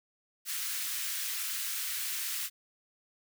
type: high-pass noise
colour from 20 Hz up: white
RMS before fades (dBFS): -35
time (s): 0.45-2.5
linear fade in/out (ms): 50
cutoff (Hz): 1400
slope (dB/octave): 24
effects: none